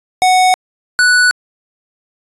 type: tone pair in turn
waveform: square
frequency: 740 / 1480 Hz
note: F#5 / F#6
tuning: 0 / 0 cents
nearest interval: octave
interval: 1200 cents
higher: second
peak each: -8 dBFS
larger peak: neither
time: 0.22-0.54 / 0.99-1.31 s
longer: neither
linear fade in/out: 0 ms
effects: resampled to 24000 Hz